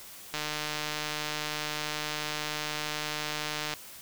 click train, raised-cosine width 0.2 ms, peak -15 dBFS, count 514, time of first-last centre 0.34-3.737 s, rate 151 Hz, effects white hiss -47 dBFS RMS until 4.01 s

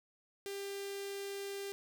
sawtooth tone with notch filter, 397.2 Hz, G4, 23 cents sharp, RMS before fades -42 dBFS, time 0.46-1.72 s, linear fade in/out 0 ms, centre 1000 Hz, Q 0.67, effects none

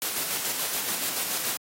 white noise with tremolo, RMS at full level -28 dBFS, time 0.02-1.57 s, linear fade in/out 0 ms, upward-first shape square, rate 7 Hz, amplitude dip 30%, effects high-pass 150 Hz 12 dB/octave + AAC 48 kbps

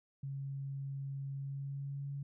sine tone with pitch glide, 137.6 to 140.33 Hz, C#3 to C#3, -12 to +22 cents, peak -38 dBFS, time 0.23-2.23 s, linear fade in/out 5 ms, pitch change +34 cents, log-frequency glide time 1.34-2.12 s, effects none

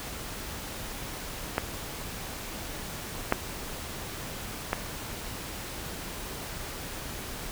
clicks, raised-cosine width 0.5 ms, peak -9 / -6 / -10 dBFS, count 3, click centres 1.581 / 3.324 / 4.731 s, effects pink hiss -38 dBFS RMS until 7.51 s

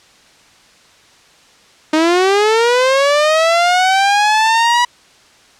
sawtooth linear sweep, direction up, 306 to 977 Hz, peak -6 dBFS, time 1.93-4.85 s, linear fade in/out 5 ms, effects white hiss -47 dBFS RMS until 5.59 s + low-pass 6000 Hz 12 dB/octave

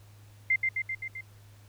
sine tone with echo, 2090 Hz, C7, 2 cents flat, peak -21 dBFS, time 0.5-0.56 s, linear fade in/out 5 ms, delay 130 ms, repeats 5, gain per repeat -3 dB, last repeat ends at 1.21 s, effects added 103 Hz sine -51 dBFS peak until 1.68 s + pink hiss -61 dBFS RMS until 1.68 s

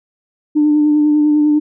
sine tone with vibrato, 299.3 Hz, D4, 33 cents sharp, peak -8 dBFS, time 0.55-1.6 s, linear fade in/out 20 ms, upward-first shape sine, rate 10 Hz, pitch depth 19 cents each way, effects tanh soft clip ceiling -4 dBFS

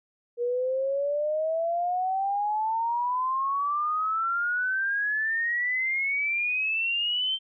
sine exponential sweep, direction up, 474.1 to 3136 Hz, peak -24 dBFS, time 0.37-7.39 s, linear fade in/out 50 ms, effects none

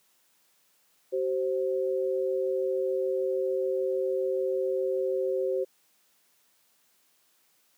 sine tone pair together, 380.8 / 526 Hz, F#4 / C5, +50 / +9 cents, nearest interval tritone, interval 559 cents, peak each -28 dBFS, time 1.12-5.65 s, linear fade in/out 20 ms, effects white hiss -67 dBFS RMS until 7.77 s + high-pass 150 Hz 12 dB/octave

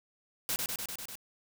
white noise with echo, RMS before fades -32 dBFS, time 0.49-0.56 s, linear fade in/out 0 ms, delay 99 ms, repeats 6, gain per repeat -2 dB, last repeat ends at 1.154 s, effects none

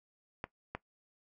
clicks, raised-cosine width 0.5 ms, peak -22 dBFS, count 2, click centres 0.441 / 0.75 s, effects noise-tail reverb RT60 0.1 s tail -18 dB re dry

